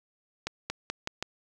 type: accelerating click train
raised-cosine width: 0.2 ms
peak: -14 dBFS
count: 5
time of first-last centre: 0.47-1.226 s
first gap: 230 ms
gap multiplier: 0.87
effects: none